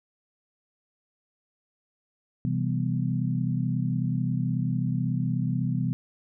sine chord, C major seventh, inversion none, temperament equal with one note detuned, 128.49 / 164.81 / 196 / 246.9 Hz, C3 / E3 / G3 / B3, -31 / 0 / 0 / 0 cents, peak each -27 / -29 / -32 / -32 dBFS, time 2.45-5.93 s, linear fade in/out 0 ms, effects none

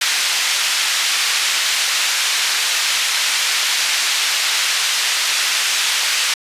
pink band-pass noise, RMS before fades -18 dBFS, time 0.01-6.34 s, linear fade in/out 5 ms, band 2100 to 6800 Hz, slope 12 dB/octave, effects resampled to 32000 Hz

